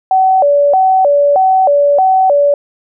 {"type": "tone with vibrato", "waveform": "sine", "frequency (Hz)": 659.3, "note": "E5", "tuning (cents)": 0, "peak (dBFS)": -6, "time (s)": [0.11, 2.54], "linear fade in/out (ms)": 2, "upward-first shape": "square", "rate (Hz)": 1.6, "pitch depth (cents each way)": 240, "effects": []}